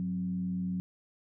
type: tone with frequency modulation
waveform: sine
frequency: 182.8 Hz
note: F#3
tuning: 21 cents flat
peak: -30 dBFS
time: 0-0.8 s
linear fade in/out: 0 ms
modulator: 79.9 Hz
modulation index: 0.43
effects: none